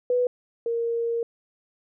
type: tone pair in turn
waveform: sine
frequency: 493.9 / 465.3 Hz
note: B4 / A#4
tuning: 0 / -3 cents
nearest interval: minor second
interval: 103 cents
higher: first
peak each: -19 / -23 dBFS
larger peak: first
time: 0.1-0.27 / 0.66-1.23 s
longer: second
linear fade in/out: 2 ms
effects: none